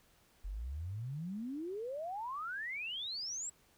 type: exponential sweep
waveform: sine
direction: up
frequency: 43.39 to 7900 Hz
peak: -38 dBFS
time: 0.44-3.5 s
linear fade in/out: 10 ms
effects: pink hiss -68 dBFS RMS until 3.77 s